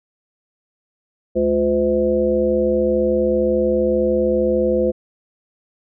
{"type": "harmonic tone with a mistuned harmonic", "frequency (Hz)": 71, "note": "C#2", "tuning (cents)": 42, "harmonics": [1, 3, 5, 7, 9], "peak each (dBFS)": [-29, -22, -20, -17, -29], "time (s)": [1.35, 4.92], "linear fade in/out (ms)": 20, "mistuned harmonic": 7, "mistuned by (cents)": 45, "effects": []}